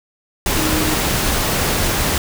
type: tone in noise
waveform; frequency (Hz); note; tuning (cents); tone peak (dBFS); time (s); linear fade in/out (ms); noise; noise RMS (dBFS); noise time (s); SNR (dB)
sine; 310.3; D#4; -5; -21; 0.57-0.94; 2; pink; -18; 0.46-2.18; -6
effects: none